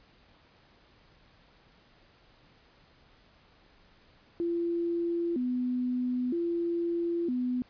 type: tone with vibrato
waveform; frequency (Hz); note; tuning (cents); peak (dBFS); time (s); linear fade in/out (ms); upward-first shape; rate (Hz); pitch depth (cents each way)
sine; 291.9; D4; -10; -27; 4.4-7.62; 0; square; 0.52; 270
effects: pink hiss -61 dBFS RMS until 7.69 s + resampled to 11025 Hz